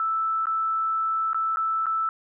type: tone with dropouts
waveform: sine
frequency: 1318.5 Hz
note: E6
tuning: in tune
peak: -22 dBFS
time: 0-2.09 s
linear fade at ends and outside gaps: 1 ms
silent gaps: 0.456-0.469 / 1.332-1.345 / 1.56-1.57 / 1.858-1.866 s
effects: none